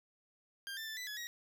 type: tone with pitch steps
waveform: 20% pulse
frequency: 1596 / 1778 / 1761 / 1988 / 1695 / 1897 Hz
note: G6 / A6 / A6 / B6 / G#6 / A#6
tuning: +31 / +18 / +1 / +11 / +35 / +30 cents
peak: -36 dBFS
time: 0.67-1.27 s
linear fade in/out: 0 ms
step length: 100 ms
effects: none